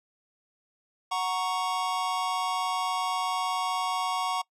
square chord, F# major, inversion none, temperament equal, 740 / 932.3 / 1108.7 Hz, F#5 / A#5 / C#6, 0 / 0 / 0 cents, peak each -32 / -33 / -31 dBFS, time 1.11-4.42 s, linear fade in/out 10 ms, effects noise-tail reverb RT60 0.1 s tail -23 dB re dry + low-pass 9000 Hz 12 dB/octave

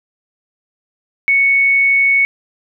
sine tone, 2217 Hz, C#7, in tune, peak -9 dBFS, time 1.28-2.25 s, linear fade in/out 0 ms, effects none

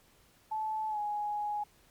sine tone with pitch glide, 869 to 833.1 Hz, A5 to G#5, -22 to +5 cents, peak -31 dBFS, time 0.51-1.64 s, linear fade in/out 10 ms, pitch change -73 cents, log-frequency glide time 0.89-0.99 s, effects pink hiss -64 dBFS RMS until 1.9 s + MP3 96 kbps

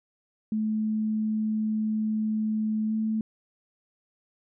sine tone with pitch glide, 216.5 to 219 Hz, A3 to A3, -28 to -8 cents, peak -24 dBFS, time 0.52-3.21 s, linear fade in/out 2 ms, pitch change +20 cents, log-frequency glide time 2.87-2.93 s, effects none

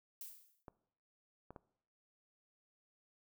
violet noise with exponential decay, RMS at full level -45 dBFS, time 0.21-0.63 s, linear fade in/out 2 ms, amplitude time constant 90 ms
clicks, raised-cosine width 1 ms, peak -36 dBFS, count 3, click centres 0.682 / 1.506 / 1.562 s
effects noise-tail reverb RT60 0.7 s tail -20 dB re dry

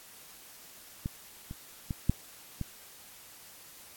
clicks, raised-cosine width 5 ms, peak -20 / -27 / -20 / -11 / -21 dBFS, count 5, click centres 1.059 / 1.511 / 1.908 / 2.096 / 2.613 s, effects white hiss -52 dBFS RMS until 3.96 s + AAC 64 kbps

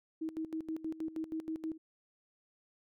sine tone with tremolo, 319 Hz, D#4, 43 cents sharp, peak -34 dBFS, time 0.21-1.78 s, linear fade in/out 10 ms, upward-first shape square, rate 6.3 Hz, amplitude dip 80%, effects none

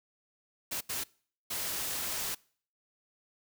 white noise bursts at uneven times, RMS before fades -35 dBFS, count 3, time 0.71-0.81 / 0.89-1.04 / 1.5-2.35 s, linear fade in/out 10 ms, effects noise-tail reverb RT60 0.5 s tail -24 dB re dry

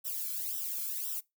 violet noise with flanger, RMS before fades -36 dBFS, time 0.04-1.21 s, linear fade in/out 20 ms, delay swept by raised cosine 0.44 to 1.09 ms, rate 1.9 Hz, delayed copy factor -0.95, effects noise-tail reverb RT60 0.2 s tail -23 dB re dry

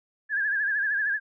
sine tone with vibrato, 1661.2 Hz, G#6, in tune, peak -23 dBFS, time 0.29-1.2 s, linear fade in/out 50 ms, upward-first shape sine, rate 13 Hz, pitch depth 82 cents each way, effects none

